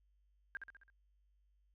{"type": "tone with echo", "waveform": "sine", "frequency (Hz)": 1600, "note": "G6", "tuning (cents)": 35, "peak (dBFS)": -39, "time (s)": [0.55, 0.57], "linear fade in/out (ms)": 0, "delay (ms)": 66, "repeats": 5, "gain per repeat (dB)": -5, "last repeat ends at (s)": 0.9, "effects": ["added 50 Hz sine -70 dBFS peak until 1.74 s"]}